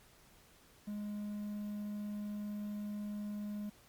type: tone with quantisation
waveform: triangle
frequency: 207.7 Hz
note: G#3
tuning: in tune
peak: -36 dBFS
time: 0.87-3.7 s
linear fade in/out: 10 ms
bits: 11
effects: pink hiss -63 dBFS RMS until 3.88 s + MP3 96 kbps